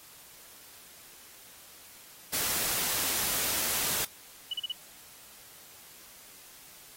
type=noise; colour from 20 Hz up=white; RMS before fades=-30 dBFS; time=2.33-4.05 s; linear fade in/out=5 ms
type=tone bursts; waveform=sine; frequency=2960 Hz; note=F#7; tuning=in tune; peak=-29 dBFS; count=4; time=4.51-4.722 s; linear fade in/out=5 ms; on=26 ms; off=36 ms
effects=white hiss -52 dBFS RMS until 6.96 s + AAC 48 kbps